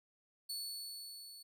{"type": "tone with level ramp", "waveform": "sawtooth", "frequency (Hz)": 4435, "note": "C#8", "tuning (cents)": 0, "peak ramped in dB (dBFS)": [-36, -49], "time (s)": [0.49, 1.43], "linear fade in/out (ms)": 10, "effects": []}